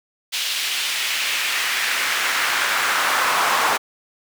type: noise with high-pass filter sweep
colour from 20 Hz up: brown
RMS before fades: -21 dBFS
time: 0.32-3.78 s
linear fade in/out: 20 ms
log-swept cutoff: 3300 to 1000 Hz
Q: 1.5
effects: none